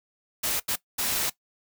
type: noise bursts at uneven times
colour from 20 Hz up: white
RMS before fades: -27 dBFS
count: 3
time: 0.43-0.6 / 0.68-0.76 / 0.98-1.3 s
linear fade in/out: 10 ms
effects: noise-tail reverb RT60 0.1 s tail -18 dB re dry